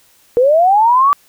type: linear sweep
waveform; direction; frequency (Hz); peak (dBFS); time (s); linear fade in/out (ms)
sine; up; 466.2 to 1165; -7; 0.37-1.13; 0
effects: white hiss -51 dBFS RMS until 1.28 s